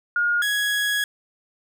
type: tone pair in turn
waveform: sine / 30% pulse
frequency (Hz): 1427 / 1667.6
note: F6 / G#6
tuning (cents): +37 / +7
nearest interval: minor third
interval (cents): 270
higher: second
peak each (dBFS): -18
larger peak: neither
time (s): 0.16-0.42 / 0.42-1.04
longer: second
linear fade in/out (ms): 2
effects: none